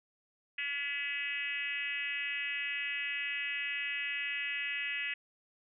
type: tone with frequency modulation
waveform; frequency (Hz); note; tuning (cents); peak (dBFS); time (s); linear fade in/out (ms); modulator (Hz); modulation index
sine; 2281; C#7; +49; -33; 0.58-5.14; 5; 286; 1.9
effects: none